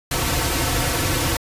pink noise with comb filter, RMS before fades -21 dBFS, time 0.11-1.37 s, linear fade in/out 5 ms, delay 4.9 ms, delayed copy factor -0.75, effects resampled to 32000 Hz

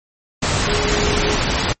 sine tone in noise, 416.7 Hz, G#4, 6 cents sharp, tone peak -22 dBFS, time 0.67-1.37 s, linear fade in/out 10 ms, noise pink, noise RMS -18 dBFS, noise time 0.42-1.73 s, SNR -7 dB, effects noise-tail reverb RT60 0.1 s tail -24 dB re dry + MP3 32 kbps

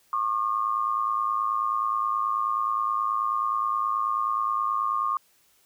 sine tone pair together, 1091 / 1200.4 Hz, C#6 / D6, -28 / +38 cents, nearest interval major second, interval 166 cents, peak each -26 dBFS, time 0.13-5.17 s, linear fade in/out 2 ms, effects white hiss -63 dBFS RMS until 5.65 s

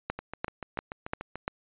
two click trains, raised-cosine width 0.5 ms, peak -14 / -21 dBFS, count 5 / 9, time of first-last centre 0.1-1.479 / 0.19-1.356 s, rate 2.9 / 6.86 Hz, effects resampled to 8000 Hz

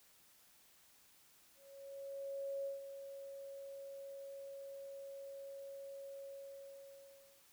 sine tone with ADSR envelope, 552 Hz, C#5, 7 cents flat, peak -38 dBFS, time 1.55-7.45 s, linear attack 1100 ms, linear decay 150 ms, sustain -9 dB, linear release 1200 ms, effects white hiss -67 dBFS RMS until 7.52 s

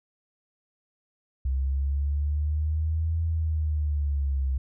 sine linear two-way sweep, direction up then down, 65.41 to 82.41 to 65.41 Hz, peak -23 dBFS, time 1.45-4.58 s, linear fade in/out 5 ms, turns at 3.23 s, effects none

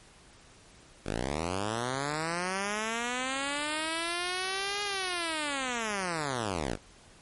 5% pulse linear two-way sweep, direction up then down, 45 to 412.6 to 45 Hz, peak -19 dBFS, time 1.04-6.78 s, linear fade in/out 50 ms, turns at 4.83 s, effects pink hiss -56 dBFS RMS until 7.21 s + MP3 48 kbps

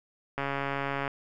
click train, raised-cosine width 0.5 ms, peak -16 dBFS, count 98, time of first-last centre 0.38-1.078 s, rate 139 Hz, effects none

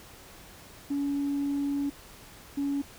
sine tone pair in turn, 282.8 / 281.4 Hz, C#4 / C#4, +35 / +26 cents, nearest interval unison, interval 9 cents, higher first, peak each -25 dBFS, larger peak neither, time 0.9-1.9 / 2.57-2.82 s, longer first, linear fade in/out 10 ms, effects tanh soft clip ceiling -23 dBFS + pink hiss -50 dBFS RMS until 2.98 s

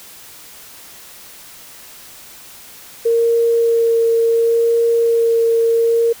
sine tone with vibrato, 461.7 Hz, A#4, 17 cents flat, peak -11 dBFS, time 3.05-6.13 s, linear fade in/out 10 ms, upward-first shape sine, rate 0.7 Hz, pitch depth 11 cents each way, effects white hiss -39 dBFS RMS until 6.2 s

